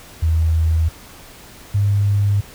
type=tone pair in turn; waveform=sine; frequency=80.7 / 101.27 Hz; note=E2 / G#2; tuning=-36 / -43 cents; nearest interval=major third; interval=393 cents; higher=second; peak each=-13 dBFS; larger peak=neither; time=0.22-0.89 / 1.74-2.41 s; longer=neither; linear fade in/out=10 ms; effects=pink hiss -41 dBFS RMS until 2.54 s